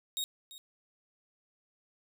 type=tone with echo; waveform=sawtooth; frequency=3753 Hz; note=A#7; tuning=11 cents sharp; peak=-29 dBFS; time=0.17-0.24 s; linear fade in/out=0 ms; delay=340 ms; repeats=1; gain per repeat=-15 dB; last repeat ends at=0.58 s; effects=none